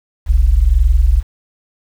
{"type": "tone pair together", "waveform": "sine", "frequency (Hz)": [42.77, 64.4], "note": ["F1", "C2"], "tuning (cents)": [-35, -27], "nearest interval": "perfect fifth", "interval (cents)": 708, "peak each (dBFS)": -10, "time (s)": [0.26, 1.23], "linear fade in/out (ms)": 50, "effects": ["tanh soft clip ceiling 0 dBFS", "7-bit"]}